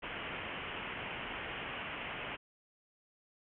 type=low-pass noise; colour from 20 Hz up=white; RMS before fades=-42 dBFS; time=0.02-2.37 s; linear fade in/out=20 ms; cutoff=3100 Hz; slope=96 dB/octave; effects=none